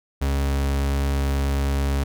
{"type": "tone", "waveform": "40% pulse", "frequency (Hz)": 69.3, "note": "C#2", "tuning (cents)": 0, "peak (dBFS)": -19, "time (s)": [0.21, 2.04], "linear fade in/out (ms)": 10, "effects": []}